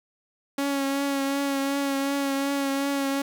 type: tone with vibrato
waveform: sawtooth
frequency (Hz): 277.2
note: C#4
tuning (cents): 0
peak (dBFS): -20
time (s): 0.58-3.22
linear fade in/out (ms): 5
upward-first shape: triangle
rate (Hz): 2.7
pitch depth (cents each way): 28
effects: 9-bit